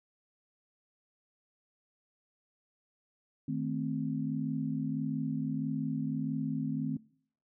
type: chord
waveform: sine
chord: A diminished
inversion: second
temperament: equal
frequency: 155.56 / 220 / 261.6 Hz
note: Eb3 / A3 / C4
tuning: 0 / 0 / 0 cents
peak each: -35 / -37 / -34 dBFS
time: 3.48-6.97 s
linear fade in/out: 5 ms
effects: noise-tail reverb RT60 0.6 s tail -23 dB re dry